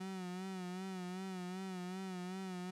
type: tone with vibrato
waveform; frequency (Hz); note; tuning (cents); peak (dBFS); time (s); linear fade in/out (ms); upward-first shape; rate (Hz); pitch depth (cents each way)
35% pulse; 185; F#3; 0; -40; 0-2.71; 10; sine; 2.6; 59
effects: low-pass 10000 Hz 12 dB/octave